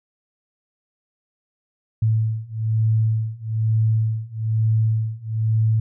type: beating tone pair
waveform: sine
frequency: 110 / 111.1 Hz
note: A2 / A2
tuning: 0 / +17 cents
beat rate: 1.1 Hz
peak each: -21 / -20 dBFS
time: 2.02-5.8 s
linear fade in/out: 5 ms
effects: none